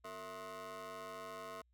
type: ring-modulated tone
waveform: 25% pulse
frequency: 203.8 Hz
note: G#3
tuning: 32 cents flat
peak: -39 dBFS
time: 0.04-1.62 s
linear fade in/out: 10 ms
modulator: 862 Hz
effects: added 60 Hz sine -70 dBFS peak until 1.73 s